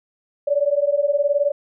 sine beating tone pair, 565 / 584 Hz, C#5 / D5, +33 / -10 cents, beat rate 19 Hz, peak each -19 dBFS, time 0.47-1.52 s, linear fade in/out 10 ms, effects none

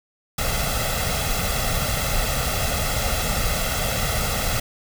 pink noise with comb filter, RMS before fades -23 dBFS, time 0.38-4.6 s, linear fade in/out 5 ms, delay 1.5 ms, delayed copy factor +0.75, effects none

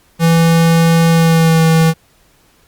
square tone with pitch glide, 165.7 to 162.2 Hz, E3 to E3, +9 to -28 cents, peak -8 dBFS, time 0.19-1.94 s, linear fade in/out 50 ms, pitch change -37 cents, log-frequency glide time 1.09-1.63 s, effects pink hiss -52 dBFS RMS until 2.67 s + Opus 48 kbps

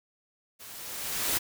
white noise with level ramp, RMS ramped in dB -47 to -26 dBFS, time 0.59-1.39 s, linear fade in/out 20 ms, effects none

